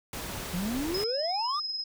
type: noise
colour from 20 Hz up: pink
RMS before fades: -37 dBFS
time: 0.13-1.04 s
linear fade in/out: 2 ms
type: exponential sweep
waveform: triangle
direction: up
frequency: 166.1 to 1254 Hz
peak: -27 dBFS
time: 0.53-1.6 s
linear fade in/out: 10 ms
type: tone with tremolo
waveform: sine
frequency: 5110 Hz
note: D#8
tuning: 45 cents sharp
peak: -29 dBFS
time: 0.94-1.84 s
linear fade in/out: 5 ms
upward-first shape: sine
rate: 20 Hz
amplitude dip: 45%
effects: none